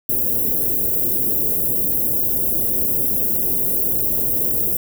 white band-stop noise, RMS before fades -19 dBFS, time 0.09-4.77 s, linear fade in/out 2 ms, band 500 to 13000 Hz, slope 24 dB/octave, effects none

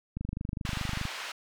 click train, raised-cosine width 5 ms, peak -21 dBFS, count 23, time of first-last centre 0.17-1.054 s, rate 24.9 Hz
white band-pass noise, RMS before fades -39 dBFS, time 0.65-1.32 s, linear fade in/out 5 ms, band 800 to 3200 Hz, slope 12 dB/octave
effects none

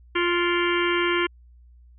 harmonic tone with a mistuned harmonic, 349.2 Hz, F4, in tune, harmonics 1 / 3 / 4 / 5 / 6 / 7 / 8 / 9, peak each -23 / -28 / -29 / -30 / -31 / -31 / -32 / -33 dBFS, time 0.15-1.27 s, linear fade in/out 10 ms, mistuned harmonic 7, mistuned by -91 cents, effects added 60 Hz sine -48 dBFS peak until 1.98 s

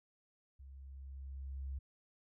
sine tone with level ramp, 67.5 Hz, C#2, 45 cents flat, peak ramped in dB -51 to -38 dBFS, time 0.59-1.79 s, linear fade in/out 10 ms, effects none

